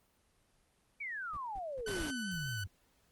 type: exponential sweep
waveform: sine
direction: down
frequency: 2349 to 91.5 Hz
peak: -38 dBFS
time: 1-2.67 s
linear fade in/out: 10 ms
type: noise bursts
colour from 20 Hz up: brown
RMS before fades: -48 dBFS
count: 4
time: 1.33-2.034 s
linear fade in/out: 5 ms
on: 41 ms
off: 180 ms
type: tone with vibrato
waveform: sawtooth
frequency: 1506 Hz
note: F#6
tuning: 30 cents sharp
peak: -36 dBFS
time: 1.86-2.64 s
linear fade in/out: 5 ms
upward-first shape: triangle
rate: 5.1 Hz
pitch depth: 19 cents each way
type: noise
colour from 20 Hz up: pink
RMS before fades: -41 dBFS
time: 1.87-2.11 s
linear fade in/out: 10 ms
effects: pink hiss -72 dBFS RMS until 3.11 s + Opus 24 kbps